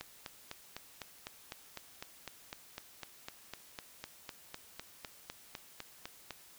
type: click train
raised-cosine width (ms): 0.2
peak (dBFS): -24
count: 26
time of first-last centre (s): 0.01-6.307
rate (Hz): 3.97
effects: white hiss -58 dBFS RMS until 6.58 s